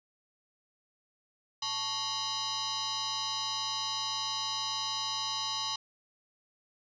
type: tone with frequency modulation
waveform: sine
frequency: 116.54 Hz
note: A#2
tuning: in tune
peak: -31 dBFS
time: 1.62-5.76 s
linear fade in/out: 5 ms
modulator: 995 Hz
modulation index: 5.4
effects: resampled to 16000 Hz + 12-bit